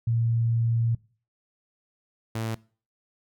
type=tone pair in turn; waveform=sine / sawtooth; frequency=115.7 / 111.89 Hz; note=A#2 / A2; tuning=-13 / +29 cents; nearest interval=minor second; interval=58 cents; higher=first; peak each=-21 / -24 dBFS; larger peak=first; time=0.07-0.95 / 2.35-2.55 s; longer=first; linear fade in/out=5 ms; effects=noise-tail reverb RT60 0.4 s tail -22 dB re dry